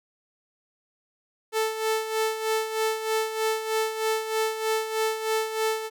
sawtooth tone with tremolo, 440 Hz, A4, in tune, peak -18 dBFS, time 1.52-5.9 s, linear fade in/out 50 ms, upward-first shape sine, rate 3.2 Hz, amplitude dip 65%, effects none

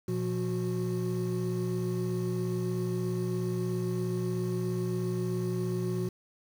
triangle tone cluster, 119.6 / 176.5 / 366.3 Hz, A#2 / F3 / F#4, +45 / +19 / -17 cents, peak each -31 dBFS, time 0.08-6.09 s, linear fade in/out 5 ms, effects 8-bit

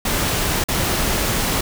pink noise with dropouts, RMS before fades -20 dBFS, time 0.05-1.61 s, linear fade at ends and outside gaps 5 ms, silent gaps 0.64-0.685 s, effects none

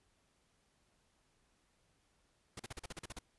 pink noise bursts, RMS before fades -45 dBFS, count 10, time 2.57-3.19 s, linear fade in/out 5 ms, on 26 ms, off 40 ms, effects pink hiss -75 dBFS RMS until 3.38 s + resampled to 24000 Hz

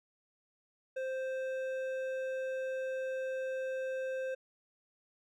sine tone with hard clipping, 523.3 Hz, C5, in tune, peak -36 dBFS, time 0.96-4.35 s, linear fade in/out 10 ms, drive 9 dB, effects none

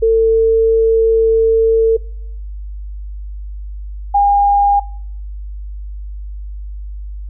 sine tone pair in turn, 449.5 / 809.1 Hz, A4 / G#5, +37 / -45 cents, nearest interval minor seventh, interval 1018 cents, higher second, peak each -8 dBFS, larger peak neither, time 0.02-1.97 / 4.14-4.8 s, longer first, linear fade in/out 10 ms, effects noise-tail reverb RT60 0.7 s tail -23 dB re dry + added 50 Hz sine -24 dBFS peak until 7.29 s

